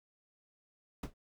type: noise with exponential decay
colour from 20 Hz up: brown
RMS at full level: -31 dBFS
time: 1.03-1.14 s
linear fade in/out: 5 ms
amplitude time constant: 22 ms
effects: none